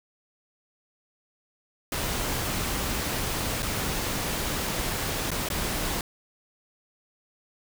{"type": "noise with dropouts", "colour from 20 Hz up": "pink", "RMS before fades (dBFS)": -29, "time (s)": [1.92, 6.01], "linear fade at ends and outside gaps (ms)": 2, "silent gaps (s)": [[3.623, 3.628], [5.306, 5.315], [5.488, 5.501]], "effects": []}